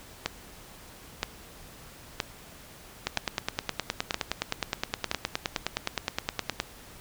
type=two click trains; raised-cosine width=0.2 ms; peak=-9 / -9 dBFS; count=35 / 6; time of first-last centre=3.07-6.601 / 0.26-5.114 s; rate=9.63 / 1.03 Hz; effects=pink hiss -49 dBFS RMS until 7 s